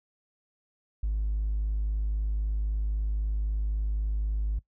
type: tone with hard clipping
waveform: sine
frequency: 51.91 Hz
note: G#1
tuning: in tune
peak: -26 dBFS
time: 1.03-4.59 s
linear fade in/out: 5 ms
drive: 1 dB
effects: noise-tail reverb RT60 0.1 s tail -19 dB re dry